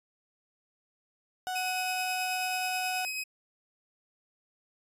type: tone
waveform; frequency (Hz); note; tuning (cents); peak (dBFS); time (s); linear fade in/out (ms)
35% pulse; 740; F#5; 0; -30; 1.47-3.05; 0
type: tone with tremolo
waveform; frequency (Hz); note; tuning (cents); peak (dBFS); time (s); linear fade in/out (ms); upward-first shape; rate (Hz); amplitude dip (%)
sawtooth; 2533; D#7; +30; -28; 1.55-3.24; 10; triangle; 9.3; 35
effects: resampled to 32000 Hz